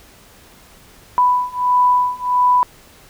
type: beating tone pair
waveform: sine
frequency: 991 / 992.5 Hz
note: B5 / B5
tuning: +6 / +8 cents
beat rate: 1.5 Hz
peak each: -16 / -15 dBFS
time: 1.18-2.63 s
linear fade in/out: 0 ms
effects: pink hiss -46 dBFS RMS until 3.09 s